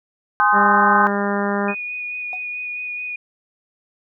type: chord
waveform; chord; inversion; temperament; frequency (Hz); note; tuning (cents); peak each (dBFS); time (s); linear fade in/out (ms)
sine; Ab major seventh; none; equal with one note detuned; 830.6 / 1046.5 / 1244.5 / 1532.2; Ab5 / C6 / Eb6 / G6; 0 / 0 / 0 / -40; -18; 0.4-1.07; 0
type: harmonic tone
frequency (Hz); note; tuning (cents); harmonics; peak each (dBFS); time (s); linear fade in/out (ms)
201.8; G#3; -49; 1 / 2 / 3 / 4 / 5 / 6 / 7 / 8 / 9; -22 / -25 / -27 / -28 / -29 / -30 / -30 / -31 / -32; 0.52-1.75; 50
type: tone with vibrato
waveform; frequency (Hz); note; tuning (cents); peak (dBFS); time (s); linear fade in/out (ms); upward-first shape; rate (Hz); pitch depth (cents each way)
sine; 2467; D#7; -15; -25; 1.68-3.16; 5; sine; 4.6; 14
type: tone with exponential decay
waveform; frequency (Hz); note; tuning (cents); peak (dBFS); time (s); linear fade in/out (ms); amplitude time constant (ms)
triangle; 741; F#5; +2; -25; 2.33-2.42; 1; 19
effects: none